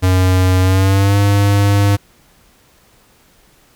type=tone with pitch glide; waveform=square; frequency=92.5 to 100.87 Hz; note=F#2 to G2; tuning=0 to +50 cents; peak=-10 dBFS; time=0.02-1.97 s; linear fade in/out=20 ms; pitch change=+150 cents; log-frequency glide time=0.61-1.17 s; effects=pink hiss -51 dBFS RMS until 3.75 s